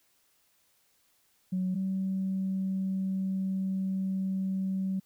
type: tone pair in turn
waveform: sine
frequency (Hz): 185 / 190.64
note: F#3 / G3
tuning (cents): 0 / -48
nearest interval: minor second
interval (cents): 52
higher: second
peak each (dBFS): -26 / -27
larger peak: first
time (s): 1.52-1.75 / 1.75-5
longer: second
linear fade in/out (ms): 10
effects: tanh soft clip ceiling -23 dBFS + white hiss -69 dBFS RMS until 5.05 s